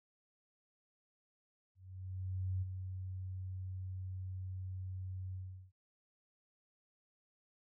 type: tone with ADSR envelope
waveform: sine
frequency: 93.3 Hz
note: F#2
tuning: 15 cents sharp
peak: -33 dBFS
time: 1.75-5.72 s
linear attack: 870 ms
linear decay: 20 ms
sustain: -7 dB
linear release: 380 ms
effects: none